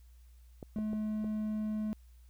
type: clicks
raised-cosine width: 2 ms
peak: -29 dBFS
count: 4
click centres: 0.628 / 0.786 / 0.932 / 1.244 s
type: tone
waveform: triangle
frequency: 214.4 Hz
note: A3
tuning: 45 cents flat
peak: -30 dBFS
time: 0.76-1.93 s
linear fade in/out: 0 ms
effects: added 60 Hz sine -54 dBFS peak until 2.29 s + white hiss -72 dBFS RMS until 2.29 s